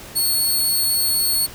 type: tone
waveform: 10% pulse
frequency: 4388 Hz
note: C#8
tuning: 18 cents flat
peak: -10 dBFS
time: 0.15-1.47 s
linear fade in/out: 20 ms
effects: pink hiss -38 dBFS RMS until 1.54 s